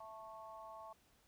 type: harmonic tone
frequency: 220 Hz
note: A3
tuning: in tune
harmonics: 3 / 4 / 5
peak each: -54 / -54 / -54 dBFS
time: 0-0.93 s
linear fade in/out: 5 ms
effects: pink hiss -72 dBFS RMS until 1.27 s